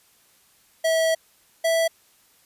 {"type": "tone pair in turn", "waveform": "square", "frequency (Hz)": [649, 657.7], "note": ["E5", "E5"], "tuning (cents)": [-27, -4], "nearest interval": "unison", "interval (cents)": 23, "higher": "second", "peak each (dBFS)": -19, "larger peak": "neither", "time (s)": [[0.84, 1.15], [1.64, 1.88]], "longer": "first", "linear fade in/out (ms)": 10, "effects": ["white hiss -59 dBFS RMS until 2.45 s", "resampled to 32000 Hz"]}